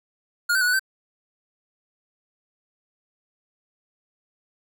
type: tone with pitch steps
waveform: square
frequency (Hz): 1429 / 1537 / 1460 / 1482 / 1547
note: F6 / G6 / F#6 / F#6 / G6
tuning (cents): +39 / -35 / -24 / +2 / -23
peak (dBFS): -19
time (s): 0.49-0.795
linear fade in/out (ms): 10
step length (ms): 61
effects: none